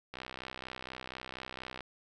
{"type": "click train", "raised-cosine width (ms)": 0.3, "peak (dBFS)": -25, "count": 108, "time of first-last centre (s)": [0.14, 1.807], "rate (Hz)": 64.2, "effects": []}